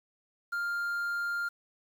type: tone with quantisation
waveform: triangle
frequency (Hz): 1400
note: F6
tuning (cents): +4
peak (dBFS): -28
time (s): 0.52-1.49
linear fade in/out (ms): 10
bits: 9
effects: none